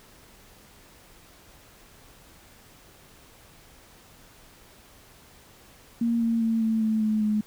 sine tone with pitch steps, 233.1 / 229.5 / 225.9 / 222.4 / 219 / 215.6 / 212.3 Hz, A#3 / A#3 / A3 / A3 / A3 / A3 / G#3, 0 / -27 / +46 / +19 / -8 / -35 / +38 cents, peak -21 dBFS, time 6.01-7.41 s, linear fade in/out 5 ms, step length 200 ms, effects pink hiss -53 dBFS RMS until 7.46 s

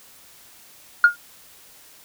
sine tone with exponential decay, 1424 Hz, F6, 33 cents sharp, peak -4 dBFS, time 1.04-1.16 s, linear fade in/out 2 ms, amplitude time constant 25 ms, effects tanh soft clip ceiling -3 dBFS + white hiss -49 dBFS RMS until 2.04 s

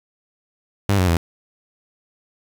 sawtooth tone with pitch steps, 100 / 91.7 / 84.09 Hz, G2 / F#2 / E2, +35 / -15 / +35 cents, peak -11 dBFS, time 0.89-1.169 s, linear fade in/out 0 ms, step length 93 ms, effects 7-bit

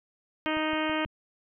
harmonic tone, 311.1 Hz, D#4, in tune, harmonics 1 / 2 / 3 / 4 / 5 / 6 / 7 / 8 / 9 / 10, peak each -30 / -33 / -35 / -36 / -37 / -38 / -38 / -39 / -40 / -40 dBFS, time 0.46-1.05 s, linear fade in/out 0 ms
click train, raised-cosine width 5 ms, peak -34 dBFS, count 4, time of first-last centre 0.57-1.059 s, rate 6.13 Hz
effects none

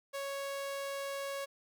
sawtooth tone, 554.4 Hz, C#5, in tune, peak -33 dBFS, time 0.13-1.46 s, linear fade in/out 20 ms, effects none

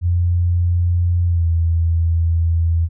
sine tone with pitch glide, 87.31 to 83.17 Hz, F2 to E2, 0 to +16 cents, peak -13 dBFS, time 0.01-2.89 s, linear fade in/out 50 ms, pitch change -84 cents, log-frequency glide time 1.26-1.47 s, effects none

